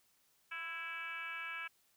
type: tone with frequency modulation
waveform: sine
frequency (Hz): 1975.5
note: B6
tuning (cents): 0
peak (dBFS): -40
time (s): 0.51-1.68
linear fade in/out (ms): 10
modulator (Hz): 323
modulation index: 2.3
effects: white hiss -73 dBFS RMS until 1.96 s